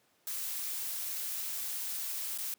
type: noise with dropouts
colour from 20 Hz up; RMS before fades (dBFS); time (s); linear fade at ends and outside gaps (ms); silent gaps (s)
blue; -37; 0.27-2.54; 1; 2.377-2.385
effects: pink hiss -70 dBFS RMS until 2.58 s + high-pass 200 Hz 12 dB/octave